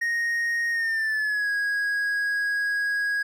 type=tone with pitch glide; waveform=triangle; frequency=1864.7 to 1651.7 Hz; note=A#6 to G#6; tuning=0 to -10 cents; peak=-21 dBFS; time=0.01-3.23 s; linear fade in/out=10 ms; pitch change=-210 cents; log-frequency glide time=0.71-1.5 s; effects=none